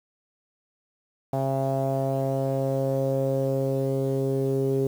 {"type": "tone with low-pass filter sweep", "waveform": "sawtooth", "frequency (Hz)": 134.8, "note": "C#3", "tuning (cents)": -48, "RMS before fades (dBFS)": -25, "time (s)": [1.33, 4.87], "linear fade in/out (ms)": 2, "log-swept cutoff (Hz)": [720, 420], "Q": 5.4, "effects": ["8-bit"]}